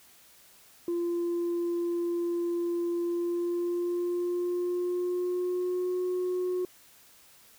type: tone with pitch glide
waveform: sine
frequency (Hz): 344.6 to 363.4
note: F4 to F#4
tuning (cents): -23 to -31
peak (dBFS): -25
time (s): 0.88-6.65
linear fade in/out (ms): 2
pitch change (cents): +92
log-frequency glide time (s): 3.03-5.99
effects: tanh soft clip ceiling -25 dBFS + white hiss -57 dBFS RMS until 7.58 s